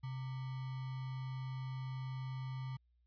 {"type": "tone with sample-and-hold", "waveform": "sine", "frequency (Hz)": 130.6, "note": "C3", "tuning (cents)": -3, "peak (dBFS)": -39, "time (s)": [0.03, 2.77], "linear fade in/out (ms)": 10, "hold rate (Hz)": 1050, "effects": ["added 60 Hz sine -70 dBFS peak until 3.06 s", "resampled to 11025 Hz"]}